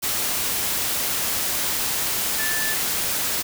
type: tone in noise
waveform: sine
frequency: 1752 Hz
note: A6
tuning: 8 cents flat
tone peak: -26 dBFS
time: 2.38-2.75 s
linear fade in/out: 20 ms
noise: white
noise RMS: -24 dBFS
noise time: 0.02-3.43 s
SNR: -5 dB
effects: none